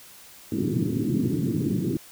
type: band-pass noise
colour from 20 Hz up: white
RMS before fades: -25 dBFS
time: 0.52-1.97 s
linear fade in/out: 2 ms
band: 100 to 350 Hz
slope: 48 dB/octave
effects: white hiss -48 dBFS RMS until 2.11 s